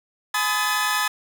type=tone cluster; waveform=sawtooth; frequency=841 / 1010 / 1257 / 1732 Hz; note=G#5 / B5 / D#6 / A6; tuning=+22 / +39 / +17 / -28 cents; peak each=-25 / -23 / -22 / -21 dBFS; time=0.34-1.08 s; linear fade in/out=5 ms; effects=none